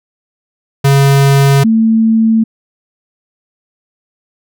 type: tone pair in turn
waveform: square / sine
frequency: 138.59 / 223.4 Hz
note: C#3 / A3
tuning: 0 / +27 cents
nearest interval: minor sixth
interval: 827 cents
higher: second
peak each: -6 dBFS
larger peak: neither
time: 0.84-1.64 / 1.64-2.44 s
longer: neither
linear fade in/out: 10 ms
effects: none